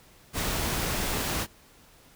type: noise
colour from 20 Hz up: pink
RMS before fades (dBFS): -29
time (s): 0.33-1.47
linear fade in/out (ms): 50
effects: pink hiss -56 dBFS RMS until 2.15 s

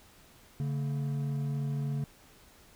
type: tone pair together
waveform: triangle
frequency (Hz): 142.3 / 225.9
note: C#3 / A3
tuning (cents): +46 / +46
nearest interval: minor sixth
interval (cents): 800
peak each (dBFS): -28 / -38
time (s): 0.6-2.04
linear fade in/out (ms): 0
effects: pink hiss -58 dBFS RMS until 2.75 s

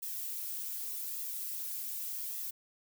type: noise with flanger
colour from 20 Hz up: violet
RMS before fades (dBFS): -39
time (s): 0.02-2.51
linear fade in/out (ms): 10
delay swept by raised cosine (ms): 1.3 to 4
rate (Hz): 0.85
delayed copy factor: -0.6
effects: none

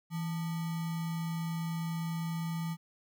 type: tone with sample-and-hold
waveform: sine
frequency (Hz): 164.81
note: E3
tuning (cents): 0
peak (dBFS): -32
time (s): 0.1-2.77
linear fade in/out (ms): 50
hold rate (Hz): 1050
effects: none

